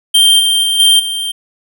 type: tone with level steps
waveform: square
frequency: 3161 Hz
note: G7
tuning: 14 cents sharp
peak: -6 / -10 / -12 / -6 / -17 dBFS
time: 0.14-1.32 s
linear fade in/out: 10 ms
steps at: 0.39 / 0.63 / 0.79 / 0.99 s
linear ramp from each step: 10 ms
effects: none